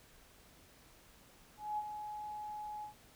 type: tone with ADSR envelope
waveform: sine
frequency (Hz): 843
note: G#5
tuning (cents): +26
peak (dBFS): -33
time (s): 1.57-2.94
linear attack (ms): 210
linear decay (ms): 41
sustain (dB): -8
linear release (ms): 110
effects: pink hiss -62 dBFS RMS until 3.15 s